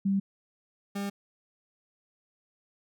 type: tone pair in turn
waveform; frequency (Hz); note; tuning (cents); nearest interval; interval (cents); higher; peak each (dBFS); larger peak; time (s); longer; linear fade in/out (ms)
sine / 40% pulse; 196 / 200.2; G3 / G3; 0 / +37; unison; 37; second; -23 / -30; first; 0.05-0.2 / 0.95-1.1; neither; 10
effects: none

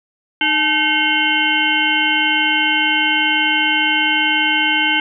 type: harmonic tone with a mistuned harmonic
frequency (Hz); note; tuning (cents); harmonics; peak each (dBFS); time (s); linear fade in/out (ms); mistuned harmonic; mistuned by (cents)
307; D#4; -23; 1 / 3 / 5 / 7 / 9 / 10; -24 / -22 / -20 / -19 / -20 / -19; 0.41-5; 2; 3; -110
effects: none

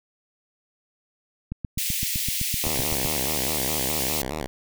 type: click train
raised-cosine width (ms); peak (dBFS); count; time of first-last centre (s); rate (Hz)
5; -17; 13; 1.52-3.053; 7.83
type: high-pass noise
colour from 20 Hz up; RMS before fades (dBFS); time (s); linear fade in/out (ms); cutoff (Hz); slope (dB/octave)
white; -27; 1.78-4.22; 2; 2000; 48
type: tone with vibrato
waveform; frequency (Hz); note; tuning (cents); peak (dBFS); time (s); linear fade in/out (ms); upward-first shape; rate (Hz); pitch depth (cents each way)
5% pulse; 71; C#2; +42; -17; 2.64-4.47; 0; square; 4.8; 160
effects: none

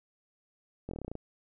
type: slowing click train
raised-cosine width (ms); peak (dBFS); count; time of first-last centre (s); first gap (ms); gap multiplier
2; -25; 10; 0.89-1.154; 22; 1.07
effects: none

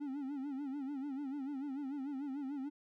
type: tone with vibrato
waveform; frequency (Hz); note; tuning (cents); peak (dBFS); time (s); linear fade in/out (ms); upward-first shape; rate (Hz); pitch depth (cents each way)
triangle; 277.2; C#4; 0; -36; 0-2.7; 20; sine; 6.8; 110
effects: none

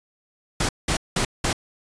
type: noise bursts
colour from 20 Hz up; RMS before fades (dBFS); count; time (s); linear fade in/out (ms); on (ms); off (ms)
pink; -22; 4; 0.6-1.53; 5; 90; 190
effects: resampled to 22050 Hz

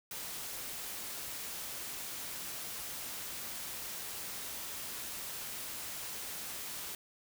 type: noise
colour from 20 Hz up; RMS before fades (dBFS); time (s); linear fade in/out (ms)
white; -42; 0.11-6.95; 2
effects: none

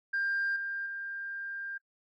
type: tone with level steps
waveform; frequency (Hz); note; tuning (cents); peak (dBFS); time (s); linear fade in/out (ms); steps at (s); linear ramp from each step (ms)
sine; 1595; G6; +30; -27 / -33 / -36; 0.13-1.78; 10; 0.56 / 0.86; 2
effects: noise-tail reverb RT60 0.1 s tail -19 dB re dry + tanh soft clip ceiling -25 dBFS

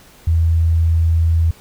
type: tone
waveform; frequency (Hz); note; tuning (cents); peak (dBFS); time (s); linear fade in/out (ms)
sine; 82.3; E2; -2; -11; 0.27-1.51; 5
effects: pink hiss -46 dBFS RMS until 1.6 s

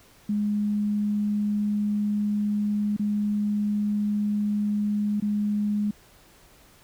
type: tone with dropouts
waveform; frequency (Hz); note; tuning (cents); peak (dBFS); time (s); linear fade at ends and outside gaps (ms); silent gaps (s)
sine; 207.7; G#3; 0; -22; 0.29-5.91; 5; 2.966-2.994 / 5.201-5.222
effects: pink hiss -55 dBFS RMS until 6.83 s

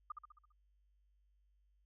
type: tone with echo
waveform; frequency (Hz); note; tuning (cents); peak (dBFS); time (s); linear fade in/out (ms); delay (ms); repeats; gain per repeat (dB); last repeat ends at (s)
sine; 1216; D#6; -40; -39; 0.1-0.12; 5; 67; 6; -5; 0.522
effects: added 50 Hz sine -70 dBFS peak until 1.85 s

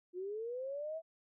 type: linear sweep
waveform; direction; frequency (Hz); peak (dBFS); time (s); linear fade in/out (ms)
sine; up; 349.2 to 659.3; -38; 0.13-1.02; 50
effects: none

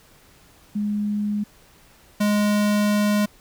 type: tone pair in turn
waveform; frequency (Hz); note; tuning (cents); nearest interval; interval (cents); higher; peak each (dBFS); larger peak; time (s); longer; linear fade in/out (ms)
sine / square; 207.7 / 207.7; G#3 / G#3; 0 / 0; unison; 0; neither; -21 / -18; second; 0.75-1.44 / 2.2-3.26; second; 10
effects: pink hiss -53 dBFS RMS until 3.4 s

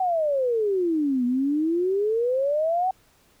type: exponential two-way sweep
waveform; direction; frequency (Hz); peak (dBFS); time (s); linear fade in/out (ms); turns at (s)
sine; down then up; 765 to 240.8 to 765; -20; 0-2.91; 5; 1.25
effects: pink hiss -60 dBFS RMS until 3.4 s

